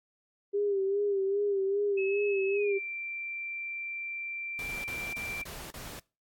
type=tone with vibrato; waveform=sine; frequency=398.2 Hz; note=G4; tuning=27 cents sharp; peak=-26 dBFS; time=0.53-2.79 s; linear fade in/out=20 ms; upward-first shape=sine; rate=2.5 Hz; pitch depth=57 cents each way
type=tone with pitch glide; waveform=sine; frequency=2582 to 2354 Hz; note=E7 to D7; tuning=-37 to +3 cents; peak=-35 dBFS; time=1.97-5.44 s; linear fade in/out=10 ms; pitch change=-160 cents; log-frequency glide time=2.54-2.74 s
type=noise bursts; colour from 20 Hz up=pink; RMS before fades=-43 dBFS; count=5; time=4.59-5.992 s; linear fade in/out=0 ms; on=250 ms; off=38 ms
effects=noise-tail reverb RT60 0.3 s tail -23 dB re dry + AAC 64 kbps